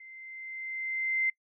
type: tone with level ramp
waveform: sine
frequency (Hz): 2079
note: C7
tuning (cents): -12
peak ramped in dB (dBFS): -47 to -24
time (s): 0-1.3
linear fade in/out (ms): 5
effects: noise-tail reverb RT60 0.1 s tail -26 dB re dry